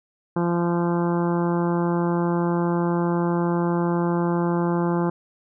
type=harmonic tone; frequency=172.4 Hz; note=F3; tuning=22 cents flat; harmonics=1 / 2 / 3 / 4 / 5 / 6 / 7 / 8 / 9; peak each=-22 / -24 / -31 / -35 / -31 / -33 / -38 / -40 / -42 dBFS; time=0.36-5.1 s; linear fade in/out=5 ms; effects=none